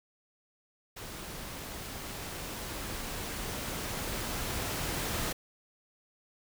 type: noise with level ramp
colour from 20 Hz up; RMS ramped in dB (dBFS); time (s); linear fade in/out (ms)
pink; -43 to -33; 0.96-5.33; 10
effects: none